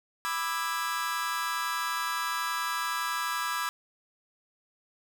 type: chord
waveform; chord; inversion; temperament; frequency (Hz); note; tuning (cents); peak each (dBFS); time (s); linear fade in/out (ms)
40% pulse; E dominant seventh; second; just; 988.9 / 1186.7 / 1318.5 / 1648.1; B5 / D6 / E6 / G#6; +2 / +18 / 0 / -14; -34; 0.25-3.69; 0
effects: none